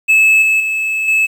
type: tone with level steps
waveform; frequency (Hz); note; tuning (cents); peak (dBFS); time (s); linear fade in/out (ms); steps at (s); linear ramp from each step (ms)
triangle; 2603; E7; -22; -5 / -8 / -13 / -8; 0.08-1.27; 20; 0.42 / 0.6 / 1.08; 2
effects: 7-bit